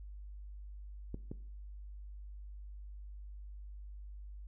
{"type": "clicks", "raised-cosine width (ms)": 3, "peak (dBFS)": -28, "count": 2, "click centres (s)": [1.144, 1.315], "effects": ["noise-tail reverb RT60 0.5 s tail -18 dB re dry", "added 50 Hz sine -45 dBFS peak until 4.47 s"]}